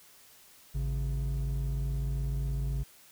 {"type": "tone pair together", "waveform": "triangle", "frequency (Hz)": [53.65, 137.4], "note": ["A1", "C#3"], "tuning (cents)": [-43, -15], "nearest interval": "octave + major third", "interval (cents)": 1628, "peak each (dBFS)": [-27, -30], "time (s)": [0.74, 2.84], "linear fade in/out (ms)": 20, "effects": ["tanh soft clip ceiling -24 dBFS", "white hiss -57 dBFS RMS until 3.11 s"]}